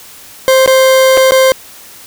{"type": "tone with dropouts", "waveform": "40% pulse", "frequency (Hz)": 525, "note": "C5", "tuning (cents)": 6, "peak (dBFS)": -4, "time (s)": [0.48, 1.52], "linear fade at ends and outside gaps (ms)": 0, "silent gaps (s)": [[0.661, 0.676], [1.172, 1.175], [1.309, 1.32]], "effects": ["white hiss -35 dBFS RMS until 2.06 s"]}